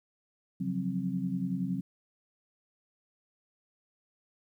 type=tone cluster; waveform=sine; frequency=135.9 / 174.8 / 185.5 / 264.1 Hz; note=C#3 / F3 / F#3 / C4; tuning=-34 / +2 / +5 / +16 cents; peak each=-39 / -36 / -32 / -36 dBFS; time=0.6-1.81 s; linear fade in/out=10 ms; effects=11-bit